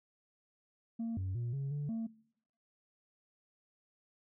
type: tone with pitch steps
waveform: sine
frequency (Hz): 228.9 / 94.2 / 119.3 / 137.9 / 145.3 / 225.8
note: A#3 / F#2 / A#2 / C#3 / D3 / A3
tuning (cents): -31 / +32 / +41 / -9 / -18 / +45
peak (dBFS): -32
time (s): 0.99-2.07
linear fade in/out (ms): 10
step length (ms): 180
effects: noise-tail reverb RT60 0.7 s tail -23 dB re dry + tanh soft clip ceiling -33 dBFS